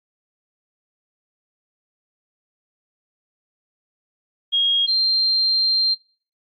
sine tone pair in turn, 3269 / 4169 Hz, G#7 / C8, -28 / -7 cents, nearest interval major third, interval 421 cents, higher second, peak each -16 dBFS, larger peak neither, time 4.52-4.87 / 4.87-5.95 s, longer second, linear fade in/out 20 ms, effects noise-tail reverb RT60 0.4 s tail -19 dB re dry + Opus 32 kbps

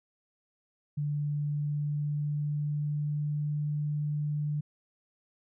sine tone with pitch glide, 146.83 to 148.54 Hz, D3 to D3, 0 to +20 cents, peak -28 dBFS, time 0.97-4.61 s, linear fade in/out 10 ms, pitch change +20 cents, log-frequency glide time 1.32-3.65 s, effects none

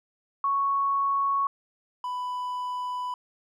sine / triangle tone pair in turn, 1108.7 / 994 Hz, C#6 / B5, 0 / +11 cents, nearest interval major second, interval 189 cents, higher first, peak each -22 / -27 dBFS, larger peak first, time 0.44-1.47 / 2.04-3.14 s, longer second, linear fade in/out 2 ms, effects none

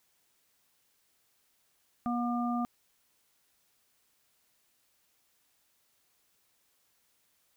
harmonic tone, 240 Hz, B3, 49 cents flat, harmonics 1 / 3 / 5, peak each -30 / -35 / -37 dBFS, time 2.06-2.65 s, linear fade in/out 0 ms, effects white hiss -72 dBFS RMS until 7.56 s

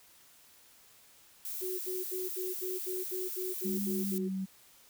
violet noise, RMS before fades -39 dBFS, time 1.45-4.18 s, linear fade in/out 0 ms
sine tone bursts, 370 Hz, F#4, in tune, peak -35 dBFS, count 11, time 1.61-4.29 s, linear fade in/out 20 ms, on 180 ms, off 70 ms
sine tone with pitch glide, 201.1 to 190.69 Hz, G3 to G3, +44 to -48 cents, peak -32 dBFS, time 3.64-4.46 s, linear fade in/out 20 ms, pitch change -92 cents, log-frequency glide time 3.96-4.29 s
effects white hiss -60 dBFS RMS until 4.89 s

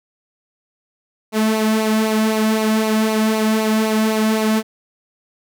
sawtooth tone with flanger, 218.2 Hz, A3, 14 cents flat, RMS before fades -17 dBFS, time 1.32-4.63 s, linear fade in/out 50 ms, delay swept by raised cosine 0.58 to 2.18 ms, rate 3.9 Hz, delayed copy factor -0.6, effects none

